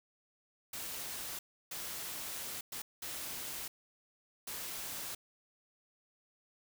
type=noise bursts at uneven times; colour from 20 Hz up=white; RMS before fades=-42 dBFS; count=5; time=0.73-1.39 / 1.71-2.61 / 2.72-2.82 / 3.02-3.68 / 4.47-5.15 s; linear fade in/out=5 ms; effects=none